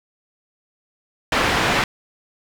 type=low-pass noise; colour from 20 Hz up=white; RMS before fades=-19 dBFS; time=1.32-1.84 s; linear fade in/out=2 ms; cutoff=2200 Hz; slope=12 dB/octave; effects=none